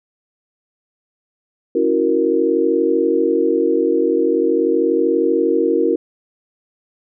sine chord, F# dominant seventh, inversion second, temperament equal, 277.2 / 329.6 / 370 / 466.2 Hz, C#4 / E4 / F#4 / A#4, 0 / 0 / 0 / 0 cents, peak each -22 / -18 / -19 / -17 dBFS, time 1.75-5.96 s, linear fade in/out 5 ms, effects none

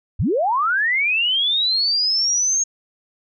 sine linear sweep, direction up, 51.91 to 6560 Hz, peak -16 dBFS, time 0.19-2.64 s, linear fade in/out 10 ms, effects none

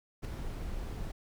brown noise with ADSR envelope, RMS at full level -32 dBFS, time 0.22-1.12 s, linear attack 29 ms, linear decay 7 ms, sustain -6 dB, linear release 10 ms, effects none

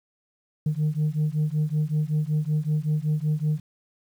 sine beating tone pair, 150 / 155.3 Hz, D3 / D#3, +37 / -3 cents, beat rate 5.3 Hz, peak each -23 dBFS, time 0.66-3.6 s, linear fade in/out 5 ms, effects tanh soft clip ceiling -18 dBFS + 9-bit

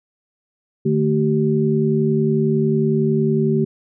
sine tone cluster, 150 / 221 / 383.6 Hz, D3 / A3 / G4, +37 / +8 / -37 cents, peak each -19 dBFS, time 0.85-3.65 s, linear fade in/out 10 ms, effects none

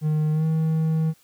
triangle tone with pitch glide, 153.7 to 159.3 Hz, D#3 to D#3, -21 to +41 cents, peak -17 dBFS, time 0.01-1.14 s, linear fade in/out 50 ms, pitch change +62 cents, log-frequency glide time 0.32-0.45 s, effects white hiss -59 dBFS RMS until 1.23 s

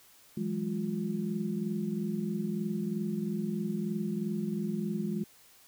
sine tone cluster, 166.1 / 185.3 / 208.4 / 353.4 Hz, E3 / F#3 / G#3 / F4, +13 / +3 / +6 / +21 cents, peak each -37 / -39 / -32 / -39 dBFS, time 0.37-5.24 s, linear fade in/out 5 ms, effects white hiss -59 dBFS RMS until 5.67 s

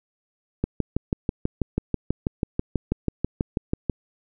click train, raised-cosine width 3 ms, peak -9 dBFS, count 21, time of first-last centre 0.64-3.897 s, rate 6.14 Hz, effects none

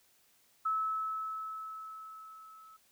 sine tone with level ramp, 1300 Hz, E6, 24 cents flat, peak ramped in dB -28 to -53 dBFS, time 0.65-2.77 s, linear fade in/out 10 ms, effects white hiss -68 dBFS RMS until 2.91 s

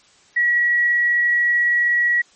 sine tone, 1922 Hz, B6, 48 cents flat, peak -14 dBFS, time 0.36-2.22 s, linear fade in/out 10 ms, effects white hiss -53 dBFS RMS until 2.35 s + MP3 32 kbps

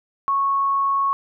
sine tone, 1103 Hz, C#6, 9 cents flat, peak -17 dBFS, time 0.28-1.13 s, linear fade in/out 0 ms, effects none

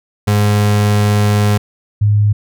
35% pulse / sine tone pair in turn, 103.83 / 104.2 Hz, G#2 / G#2, 0 / +6 cents, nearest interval unison, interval 6 cents, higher second, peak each -8 dBFS, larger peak neither, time 0.27-1.58 / 2.01-2.33 s, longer first, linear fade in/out 10 ms, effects none

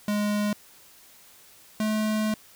square tone pair in turn, 207.7 / 215.4 Hz, G#3 / A3, 0 / -37 cents, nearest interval minor second, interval 63 cents, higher second, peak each -24 dBFS, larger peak neither, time 0.08-0.53 / 1.8-2.34 s, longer second, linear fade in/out 2 ms, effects white hiss -53 dBFS RMS until 2.55 s

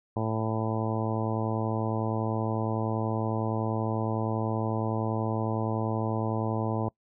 harmonic tone, 110.7 Hz, A2, 11 cents sharp, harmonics 1 / 2 / 3 / 4 / 5 / 6 / 7 / 8 / 9, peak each -30 / -33 / -35 / -36 / -37 / -38 / -38 / -39 / -40 dBFS, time 0.16-6.89 s, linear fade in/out 5 ms, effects noise-tail reverb RT60 0.1 s tail -24 dB re dry

